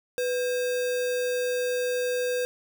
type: tone with sample-and-hold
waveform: sine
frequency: 495.8 Hz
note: B4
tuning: 7 cents sharp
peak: -24 dBFS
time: 0.18-2.45 s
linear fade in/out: 0 ms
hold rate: 2100 Hz
effects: none